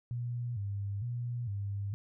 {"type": "tone with vibrato", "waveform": "sine", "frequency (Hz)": 110, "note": "A2", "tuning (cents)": 0, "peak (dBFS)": -33, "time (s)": [0.11, 1.94], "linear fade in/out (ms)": 0, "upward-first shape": "square", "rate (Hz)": 1.1, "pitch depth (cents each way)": 160, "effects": []}